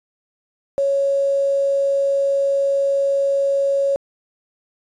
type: tone with quantisation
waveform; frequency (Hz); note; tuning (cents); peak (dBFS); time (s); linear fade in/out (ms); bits
sine; 554.4; C#5; 0; -15; 0.78-3.96; 0; 7
effects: resampled to 22050 Hz